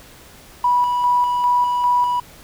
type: tone with tremolo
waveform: triangle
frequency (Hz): 979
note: B5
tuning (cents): -15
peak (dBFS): -9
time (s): 0.64-2.2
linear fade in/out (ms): 5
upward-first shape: square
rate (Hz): 2.5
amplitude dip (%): 45
effects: tanh soft clip ceiling -11 dBFS + pink hiss -44 dBFS RMS until 2.43 s